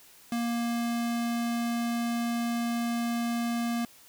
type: tone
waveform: square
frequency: 235.1 Hz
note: A#3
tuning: 15 cents sharp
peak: -28 dBFS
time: 0.32-3.85 s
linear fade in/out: 2 ms
effects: white hiss -55 dBFS RMS until 4.08 s